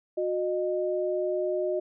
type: tone pair together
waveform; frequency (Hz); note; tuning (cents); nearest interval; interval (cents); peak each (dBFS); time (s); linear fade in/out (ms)
sine; 364.4 / 614.5; F#4 / D#5; -26 / -22; major sixth; 904; -28; 0.17-1.8; 10
effects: none